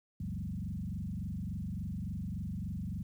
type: tone with frequency modulation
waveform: sine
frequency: 137.2 Hz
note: C#3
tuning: 17 cents flat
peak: -35 dBFS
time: 0.2-3.03 s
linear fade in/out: 5 ms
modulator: 23.5 Hz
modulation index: 3.1
effects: 11-bit